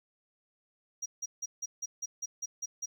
triangle tone bursts, 5730 Hz, F8, 44 cents sharp, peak -32 dBFS, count 10, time 1.02-2.86 s, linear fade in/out 10 ms, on 40 ms, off 160 ms, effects 12-bit

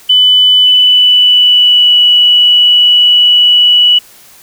sine tone with pitch glide, 3000 to 2945 Hz, F#7 to F#7, +23 to -9 cents, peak -3 dBFS, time 0.09-3.99 s, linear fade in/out 10 ms, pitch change -32 cents, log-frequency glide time 0.6-1.99 s, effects white hiss -39 dBFS RMS until 4.42 s

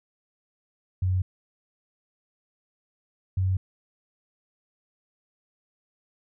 sine tone pair in turn, 92.5 / 93.95 Hz, F#2 / F#2, 0 / +27 cents, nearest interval unison, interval 27 cents, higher second, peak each -21 dBFS, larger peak neither, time 1.02-1.22 / 3.37-3.57 s, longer neither, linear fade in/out 5 ms, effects none

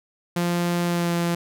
sawtooth tone with pitch glide, 173.7 to 171.41 Hz, F3 to F3, -9 to -32 cents, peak -17 dBFS, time 0.36-1.35 s, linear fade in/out 5 ms, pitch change -23 cents, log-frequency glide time 0.86-1.12 s, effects none

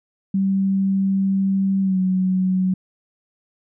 sine tone with pitch glide, 193.8 to 186.12 Hz, G3 to F#3, -20 to +10 cents, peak -16 dBFS, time 0.34-2.74 s, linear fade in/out 5 ms, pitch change -70 cents, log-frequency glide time 1.82-1.98 s, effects none

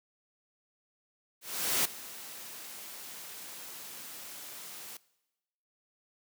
white noise with ADSR envelope, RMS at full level -27 dBFS, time 1.41-4.97 s, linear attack 440 ms, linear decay 7 ms, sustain -18 dB, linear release 3 ms, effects noise-tail reverb RT60 1.0 s tail -21 dB re dry + high-pass 150 Hz 12 dB/octave

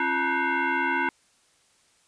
sine tone with frequency modulation, 269 Hz, C4, 48 cents sharp, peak -22 dBFS, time 0-1.09 s, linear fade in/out 2 ms, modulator 613 Hz, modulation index 3.1, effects white hiss -63 dBFS RMS until 2.07 s + resampled to 22050 Hz

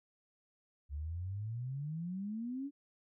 sine exponential sweep, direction up, 69.3 to 290 Hz, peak -37 dBFS, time 0.89-2.71 s, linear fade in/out 50 ms, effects none

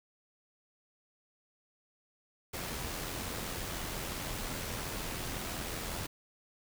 pink noise with amplitude modulation, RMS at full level -37 dBFS, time 2.53-6.07 s, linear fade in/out 10 ms, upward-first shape sine, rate 85.7 Hz, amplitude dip 35%, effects none

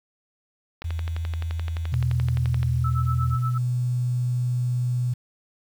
click train, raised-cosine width 0.3 ms, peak -19 dBFS, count 22, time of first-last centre 0.82-2.63 s, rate 11.6 Hz
sine tone with vibrato, 82.41 Hz, E2, in tune, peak -25 dBFS, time 0.84-3.36 s, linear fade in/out 10 ms, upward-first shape triangle, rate 5.5 Hz, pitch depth 10 cents each way
sine tone, 123.47 Hz, B2, in tune, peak -21 dBFS, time 1.92-5.14 s, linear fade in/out 10 ms
sine tone with tremolo, 1311 Hz, E6, 10 cents flat, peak -27 dBFS, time 2.84-3.58 s, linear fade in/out 5 ms, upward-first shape sine, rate 8.4 Hz, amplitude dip 95%
effects 8-bit

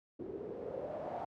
white noise with low-pass filter sweep, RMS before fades -42 dBFS, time 0.19-1.25 s, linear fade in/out 10 ms, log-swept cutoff 350 to 740 Hz, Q 5.6, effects high-pass 80 Hz 12 dB/octave

